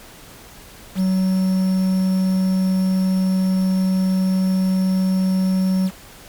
triangle tone with quantisation, 187.8 Hz, F#3, 26 cents sharp, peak -13 dBFS, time 0.95-5.91 s, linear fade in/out 50 ms, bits 6, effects pink hiss -42 dBFS RMS until 6.28 s + MP3 96 kbps

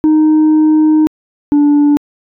sine tone pair in turn, 309.6 / 291.5 Hz, D#4 / D4, -9 / -13 cents, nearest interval minor second, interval 104 cents, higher first, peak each -3 dBFS, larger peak neither, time 0.04-1.07 / 1.52-1.97 s, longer first, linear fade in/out 0 ms, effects tanh soft clip ceiling -5 dBFS

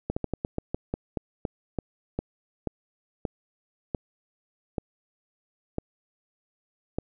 slowing click train, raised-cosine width 2 ms, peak -14 dBFS, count 18, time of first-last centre 0.1-6.985 s, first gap 65 ms, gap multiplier 1.2, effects none

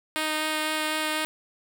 5% pulse tone with vibrato, 310 Hz, D#4, 6 cents flat, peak -14 dBFS, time 0.16-1.25 s, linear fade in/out 0 ms, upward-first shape sine, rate 4 Hz, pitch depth 9 cents each way, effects none

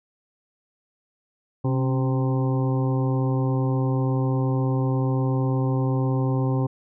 harmonic tone with a mistuned harmonic, 130.4 Hz, C3, 5 cents flat, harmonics 1 / 2 / 3 / 4 / 6 / 7 / 8, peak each -21 / -27 / -31 / -33 / -37 / -38 / -39 dBFS, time 1.64-6.67 s, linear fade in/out 10 ms, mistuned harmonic 2, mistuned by +54 cents, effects none

